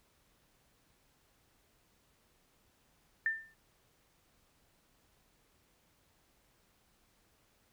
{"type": "tone with exponential decay", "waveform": "sine", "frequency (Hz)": 1790, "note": "A6", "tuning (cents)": 29, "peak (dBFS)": -26, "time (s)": [3.26, 3.54], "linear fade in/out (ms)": 1, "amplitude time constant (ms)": 60, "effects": ["pink hiss -71 dBFS RMS until 7.72 s"]}